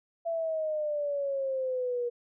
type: exponential sweep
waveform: sine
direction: down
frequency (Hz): 673 to 477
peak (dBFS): -28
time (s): 0.25-2.1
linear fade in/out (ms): 20
effects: none